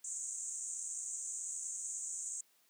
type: band-pass noise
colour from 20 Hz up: pink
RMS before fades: -42 dBFS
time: 0.04-2.41 s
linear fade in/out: 5 ms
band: 6500 to 8500 Hz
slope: 96 dB/octave
effects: white hiss -71 dBFS RMS until 2.69 s + high-pass 200 Hz 12 dB/octave